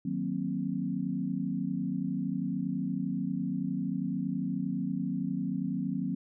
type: chord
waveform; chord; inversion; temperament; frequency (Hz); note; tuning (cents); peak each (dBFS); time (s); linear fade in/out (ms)
sine; C half-diminished seventh; first; equal with one note detuned; 155.56 / 185 / 233.1 / 265.6; Eb3 / Gb3 / Bb3 / C4; 0 / 0 / 0 / +26; -38 / -33 / -36 / -34; 0.05-6.15; 5
effects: none